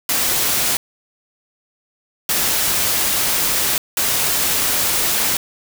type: noise bursts at uneven times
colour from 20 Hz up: white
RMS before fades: -18 dBFS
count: 3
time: 0.09-0.77 / 2.29-3.78 / 3.97-5.37 s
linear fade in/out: 2 ms
effects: none